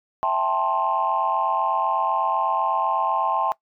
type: chord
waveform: sine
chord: A minor seventh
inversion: second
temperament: just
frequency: 660 / 792 / 880 / 1056 Hz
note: E5 / G5 / A5 / C6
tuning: +2 / +18 / 0 / +16 cents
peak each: -27 / -25 / -24 / -23 dBFS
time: 0.23-3.52 s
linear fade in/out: 0 ms
effects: noise-tail reverb RT60 0.1 s tail -20 dB re dry + tanh soft clip ceiling -11 dBFS